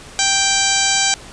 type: harmonic tone with a mistuned harmonic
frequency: 784 Hz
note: G5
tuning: in tune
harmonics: 1 / 2 / 3 / 4 / 5 / 6 / 7 / 8 / 9 / 10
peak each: -23 / -23 / -23 / -23 / -23 / -23 / -23 / -23 / -23 / -23 dBFS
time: 0.19-1.14 s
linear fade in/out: 0 ms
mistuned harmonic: 7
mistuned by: +42 cents
effects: pink hiss -38 dBFS RMS until 1.32 s + resampled to 22050 Hz